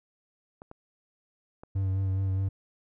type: clicks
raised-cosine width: 1 ms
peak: -30 dBFS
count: 3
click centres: 0.619 / 0.714 / 1.635 s
type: tone with vibrato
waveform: triangle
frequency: 95.9 Hz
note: G2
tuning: 37 cents flat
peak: -23 dBFS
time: 1.75-2.49 s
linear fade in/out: 10 ms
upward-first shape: sine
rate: 4.8 Hz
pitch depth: 24 cents each way
effects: none